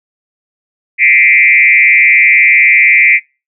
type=tone with frequency modulation; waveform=sine; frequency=2217 Hz; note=C#7; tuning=in tune; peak=-4 dBFS; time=0.98-3.2 s; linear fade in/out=50 ms; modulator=136 Hz; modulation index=1.8; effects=noise-tail reverb RT60 0.3 s tail -26 dB re dry